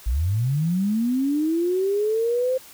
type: linear sweep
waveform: sine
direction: up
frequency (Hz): 51.8 to 523.3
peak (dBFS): -19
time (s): 0.06-2.58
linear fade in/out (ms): 10
effects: white hiss -46 dBFS RMS until 2.73 s